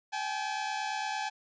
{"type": "tone pair together", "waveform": "sawtooth", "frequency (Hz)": [782, 850.8], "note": ["G5", "G#5"], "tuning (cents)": [-4, 42], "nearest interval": "minor second", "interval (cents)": 146, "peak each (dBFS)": [-32, -30], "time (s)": [0.12, 1.3], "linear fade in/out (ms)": 20, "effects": ["resampled to 16000 Hz"]}